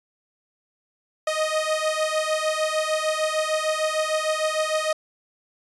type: beating tone pair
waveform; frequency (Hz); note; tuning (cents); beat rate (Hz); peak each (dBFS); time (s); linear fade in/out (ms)
sawtooth; 620 / 626.6; D#5 / D#5; -6 / +12; 6.6; -21; 1.27-4.93; 5
effects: resampled to 24000 Hz